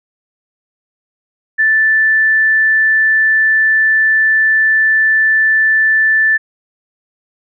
sine tone, 1760 Hz, A6, in tune, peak -8 dBFS, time 1.58-6.38 s, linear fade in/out 20 ms, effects none

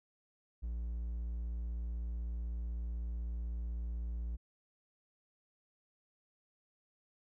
triangle tone, 58 Hz, A#1, 8 cents flat, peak -34 dBFS, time 0.62-4.37 s, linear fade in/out 20 ms, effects none

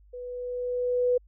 sine tone with level ramp, 493.9 Hz, B4, in tune, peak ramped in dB -36 to -19 dBFS, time 0.13-1.18 s, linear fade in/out 10 ms, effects added 50 Hz sine -53 dBFS peak until 1.27 s

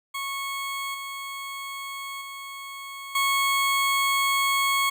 20% pulse tone with level steps, 1100 Hz, C#6, 14 cents flat, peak -24 / -28 / -31 / -16 dBFS, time 0.14-4.9 s, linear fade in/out 10 ms, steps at 0.94 / 2.21 / 3.15 s, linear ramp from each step 5 ms, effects none

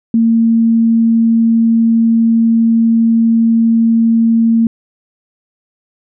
sine tone, 228.1 Hz, A#3, 37 cents flat, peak -7 dBFS, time 0.14-4.67 s, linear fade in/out 2 ms, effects none

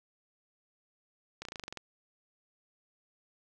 slowing click train, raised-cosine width 0.2 ms, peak -23 dBFS, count 10, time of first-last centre 1.42-1.773 s, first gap 32 ms, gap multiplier 1.05, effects none

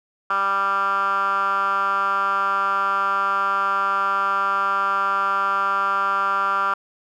10% pulse tone with band-pass filter, 196.9 Hz, G3, 8 cents sharp, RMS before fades -21 dBFS, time 0.3-6.74 s, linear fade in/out 5 ms, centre 1300 Hz, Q 8.4, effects none

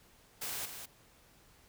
white noise with echo, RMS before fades -39 dBFS, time 0.41-0.66 s, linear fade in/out 10 ms, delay 200 ms, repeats 1, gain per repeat -7 dB, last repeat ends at 0.86 s, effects pink hiss -63 dBFS RMS until 1.68 s

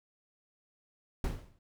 brown noise with exponential decay, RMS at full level -29 dBFS, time 1.24-1.59 s, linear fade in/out 2 ms, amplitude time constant 74 ms, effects none

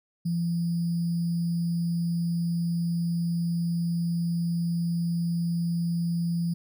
sine tone with sample-and-hold, 170 Hz, F3, 46 cents flat, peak -24 dBFS, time 0.25-6.54 s, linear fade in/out 10 ms, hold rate 4900 Hz, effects none

